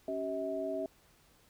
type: tone cluster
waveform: sine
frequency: 278.4 / 383.7 / 643 Hz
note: C#4 / G4 / E5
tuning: +8 / -37 / -43 cents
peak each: -40 / -39 / -35 dBFS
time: 0.08-0.86 s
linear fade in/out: 2 ms
effects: pink hiss -65 dBFS RMS until 1.49 s